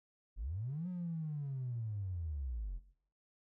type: linear two-way sweep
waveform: triangle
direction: up then down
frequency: 38.89 to 183.6 to 40.21 Hz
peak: -33 dBFS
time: 0.36-2.8 s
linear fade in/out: 50 ms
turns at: 0.88 s
effects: noise-tail reverb RT60 0.6 s tail -19 dB re dry + tanh soft clip ceiling -35 dBFS